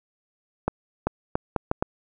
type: accelerating click train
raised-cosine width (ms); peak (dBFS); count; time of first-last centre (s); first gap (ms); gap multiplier
1; -8; 6; 0.68-1.825; 390; 0.73
effects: none